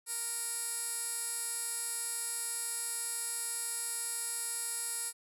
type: tone with band-pass filter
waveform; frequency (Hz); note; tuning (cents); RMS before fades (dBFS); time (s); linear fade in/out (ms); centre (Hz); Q
15% pulse; 466; A#4; -1; -37; 0.06-5.13; 50; 10000; 4
effects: none